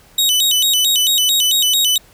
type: tone with vibrato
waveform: sawtooth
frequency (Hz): 3363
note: G#7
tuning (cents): +21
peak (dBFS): -9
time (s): 0.18-1.98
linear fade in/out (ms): 5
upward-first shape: square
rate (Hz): 4.5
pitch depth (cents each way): 200
effects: pink hiss -48 dBFS RMS until 2.13 s